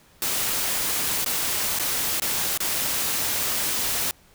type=noise with dropouts; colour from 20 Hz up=white; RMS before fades=-25 dBFS; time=0.22-4.11 s; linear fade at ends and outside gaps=1 ms; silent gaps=1.246-1.261 / 1.788-1.796 / 2.199-2.22 / 2.575-2.603 s; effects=pink hiss -56 dBFS RMS until 4.34 s